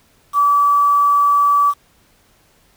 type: tone with quantisation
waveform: sine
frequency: 1151 Hz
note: D6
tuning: 35 cents flat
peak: -10 dBFS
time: 0.33-1.74 s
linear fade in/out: 50 ms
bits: 6
effects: pink hiss -55 dBFS RMS until 2.76 s